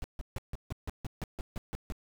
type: noise bursts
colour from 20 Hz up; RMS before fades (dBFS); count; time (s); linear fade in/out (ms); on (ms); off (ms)
brown; -35; 12; 0.02-1.922; 0; 21; 150
effects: none